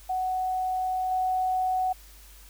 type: tone with level steps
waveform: sine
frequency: 744 Hz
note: F#5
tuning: 9 cents sharp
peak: -25 / -23 dBFS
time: 0.09-1.93 s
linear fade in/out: 10 ms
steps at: 1.11 s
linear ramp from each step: 5 ms
effects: added 50 Hz sine -49 dBFS peak until 2.49 s + white hiss -53 dBFS RMS until 2.49 s